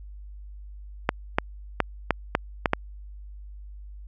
clicks, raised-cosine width 0.5 ms, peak -4 dBFS, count 7, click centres 1.091 / 1.385 / 1.803 / 2.107 / 2.351 / 2.658 / 2.734 s, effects added 50 Hz sine -39 dBFS peak until 4.07 s

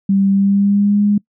sine tone with pitch glide, 196 to 205.6 Hz, G3 to G#3, 0 to -17 cents, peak -10 dBFS, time 0.09-1.18 s, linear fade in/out 5 ms, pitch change +83 cents, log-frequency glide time 0.31-1.02 s, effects noise-tail reverb RT60 0.1 s tail -24 dB re dry

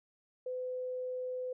sine tone, 506 Hz, B4, 42 cents sharp, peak -35 dBFS, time 0.46-1.53 s, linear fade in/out 5 ms, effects none

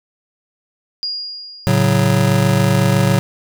sine tone with exponential decay, 4847 Hz, D#8, 46 cents flat, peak -18 dBFS, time 1.03-2.41 s, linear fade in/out 0 ms, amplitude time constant 300 ms
square chord, F# minor, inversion first, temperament just, 111 / 138.75 / 185 Hz, A2 / C#3 / F#3, +16 / +2 / 0 cents, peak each -17 dBFS, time 1.67-3.19 s, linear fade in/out 0 ms
effects none

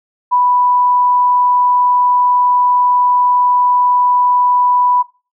sine tone, 987.8 Hz, B5, in tune, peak -9 dBFS, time 0.31-5.03 s, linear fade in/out 20 ms, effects noise-tail reverb RT60 0.3 s tail -18 dB re dry

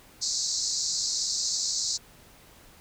pink band-pass noise, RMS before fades -29 dBFS, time 0.21-1.98 s, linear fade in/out 20 ms, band 4100 to 7600 Hz, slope 96 dB/octave, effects pink hiss -54 dBFS RMS until 2.8 s

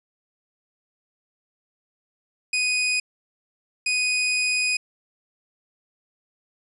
sawtooth tone bursts at uneven times, 2489 Hz, D#7, in tune, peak -17 dBFS, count 2, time 2.53-3 / 3.86-4.77 s, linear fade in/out 5 ms, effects resampled to 24000 Hz

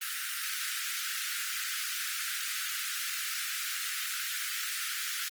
pink high-pass noise, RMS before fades -35 dBFS, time 0.01-5.29 s, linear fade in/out 10 ms, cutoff 1300 Hz, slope 96 dB/octave, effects Opus 24 kbps

